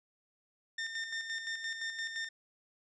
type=tone with tremolo; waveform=sawtooth; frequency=1811 Hz; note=A6; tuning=49 cents sharp; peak=-31 dBFS; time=0.78-2.29 s; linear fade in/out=5 ms; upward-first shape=square; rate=5.8 Hz; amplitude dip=50%; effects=resampled to 16000 Hz